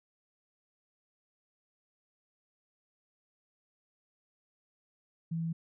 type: tone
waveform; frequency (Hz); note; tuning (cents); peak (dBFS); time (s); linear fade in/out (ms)
sine; 164.81; E3; 0; -31; 5.31-5.53; 10
effects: none